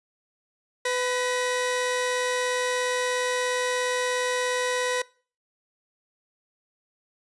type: tone pair together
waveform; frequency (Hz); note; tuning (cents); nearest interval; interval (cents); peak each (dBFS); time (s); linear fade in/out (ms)
sawtooth; 500 / 1923; B4 / B6; +21 / -47; octave + major seventh; 2332; -21 / -26; 0.85-5.02; 5
effects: noise-tail reverb RT60 0.4 s tail -23 dB re dry + resampled to 24000 Hz